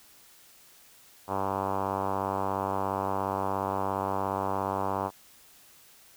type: tone with low-pass filter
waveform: 5% pulse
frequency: 97.1 Hz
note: G2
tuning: 16 cents flat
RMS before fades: -30 dBFS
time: 1.27-5.11 s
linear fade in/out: 50 ms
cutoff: 990 Hz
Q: 2.5
effects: white hiss -56 dBFS RMS until 6.16 s